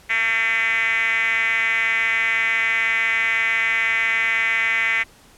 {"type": "tone with band-pass filter", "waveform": "5% pulse", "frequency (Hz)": 226, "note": "A3", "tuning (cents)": 47, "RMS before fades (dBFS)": -20, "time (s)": [0.09, 5.04], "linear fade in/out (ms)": 20, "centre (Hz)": 2100, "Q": 6.3, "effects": ["pink hiss -50 dBFS RMS until 5.37 s", "low-pass 12000 Hz 12 dB/octave"]}